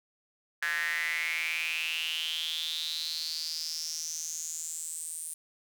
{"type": "tone with high-pass filter sweep", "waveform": "square", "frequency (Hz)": 80.1, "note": "E2", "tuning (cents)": -49, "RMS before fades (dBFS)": -34, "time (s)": [0.62, 5.34], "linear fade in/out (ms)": 5, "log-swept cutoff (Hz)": [1700, 9300], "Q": 7.9, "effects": []}